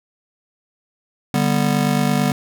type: chord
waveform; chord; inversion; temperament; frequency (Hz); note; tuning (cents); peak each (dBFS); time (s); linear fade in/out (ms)
square; G major; second; just; 147 / 196 / 245; D3 / G3 / B3; +2 / 0 / -14; -21; 1.34-2.32; 2
effects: none